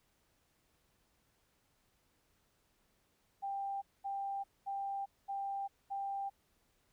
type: tone bursts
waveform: sine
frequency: 791 Hz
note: G5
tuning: 15 cents sharp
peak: -36 dBFS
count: 5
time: 3.42-6.3 s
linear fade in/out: 20 ms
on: 400 ms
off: 220 ms
effects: pink hiss -75 dBFS RMS until 6.92 s